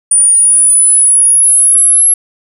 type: linear sweep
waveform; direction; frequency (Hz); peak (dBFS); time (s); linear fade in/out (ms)
sine; up; 9370 to 11130; -4; 0.11-2.14; 5
effects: none